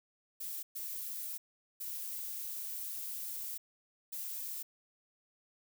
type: noise bursts at uneven times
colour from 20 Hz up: violet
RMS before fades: -41 dBFS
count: 4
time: 0.4-0.63 / 0.75-1.38 / 1.8-3.58 / 4.12-4.63 s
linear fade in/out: 10 ms
effects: none